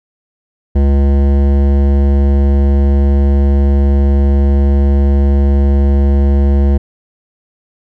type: tone with hard clipping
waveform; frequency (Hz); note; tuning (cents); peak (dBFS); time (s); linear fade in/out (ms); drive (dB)
sine; 69.7; C#2; +10; -9; 0.75-6.78; 10; 15
effects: none